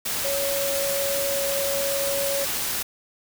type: tone in noise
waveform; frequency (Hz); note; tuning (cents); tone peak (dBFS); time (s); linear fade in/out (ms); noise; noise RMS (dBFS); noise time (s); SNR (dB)
sine; 557; C#5; +8; -25; 0.24-2.45; 10; white; -27; 0.05-2.83; -1
effects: none